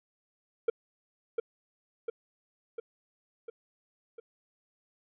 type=tone with echo; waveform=triangle; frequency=460.1 Hz; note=A#4; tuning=23 cents flat; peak=-20 dBFS; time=0.68-0.7 s; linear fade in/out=5 ms; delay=700 ms; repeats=5; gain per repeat=-4 dB; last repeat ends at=4.2 s; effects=resampled to 8000 Hz